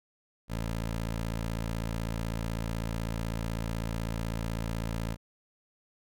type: tone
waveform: 15% pulse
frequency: 56 Hz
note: A1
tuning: 31 cents sharp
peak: -25 dBFS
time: 0.48-5.17 s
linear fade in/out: 50 ms
effects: none